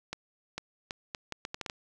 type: accelerating click train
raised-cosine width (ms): 0.2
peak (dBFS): -18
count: 10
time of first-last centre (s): 0.13-1.699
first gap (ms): 450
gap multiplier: 0.73
effects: none